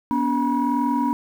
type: tone cluster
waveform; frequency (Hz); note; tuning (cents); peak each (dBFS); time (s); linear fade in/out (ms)
sine; 244.1 / 285.2 / 963; B3 / C#4 / B5; -20 / +49 / -44; -22; 0.11-1.13; 0
effects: tanh soft clip ceiling -12 dBFS + 8-bit